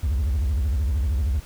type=tone with vibrato; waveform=triangle; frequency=69.3 Hz; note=C#2; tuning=in tune; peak=-17 dBFS; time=0.03-1.4 s; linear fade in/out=5 ms; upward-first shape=sine; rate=13 Hz; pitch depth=300 cents each way; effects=tanh soft clip ceiling -13 dBFS + pink hiss -47 dBFS RMS until 1.45 s